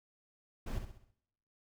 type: noise with echo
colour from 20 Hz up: brown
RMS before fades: -37 dBFS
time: 0.66-0.79 s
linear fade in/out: 10 ms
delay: 65 ms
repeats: 5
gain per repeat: -7 dB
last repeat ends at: 1.115 s
effects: noise-tail reverb RT60 0.8 s tail -19 dB re dry